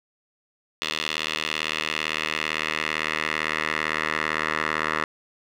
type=tone with band-pass filter sweep; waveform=10% pulse; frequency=77.78 Hz; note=D#2; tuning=in tune; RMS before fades=-27 dBFS; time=0.82-5.04 s; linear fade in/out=0 ms; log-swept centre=3200 to 1600 Hz; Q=2; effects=none